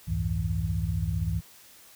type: tone cluster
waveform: sine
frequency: 67.2 / 87.9 / 103.5 / 162.1 Hz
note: C2 / F2 / G#2 / E3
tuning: +47 / +12 / -5 / -29 cents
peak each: -31 dBFS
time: 0.07-1.41 s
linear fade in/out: 20 ms
effects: white hiss -53 dBFS RMS until 1.95 s